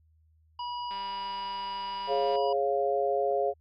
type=harmonic tone; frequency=971 Hz; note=B5; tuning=30 cents flat; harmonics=1 / 3 / 5; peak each=-33 / -43 / -46 dBFS; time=0.59-2.53 s; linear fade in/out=5 ms
type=click train; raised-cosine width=0.3 ms; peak=-31 dBFS; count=289; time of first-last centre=0.91-2.357 s; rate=199 Hz
type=chord; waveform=sine; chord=Db major; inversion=second; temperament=equal with one note detuned; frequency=415.3 / 550.5 / 698.5 Hz; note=Ab4 / Db5 / F5; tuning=0 / -12 / 0 cents; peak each=-29 dBFS; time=2.07-3.54 s; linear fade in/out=50 ms
effects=added 79 Hz sine -61 dBFS peak until 3.6 s + AAC 64 kbps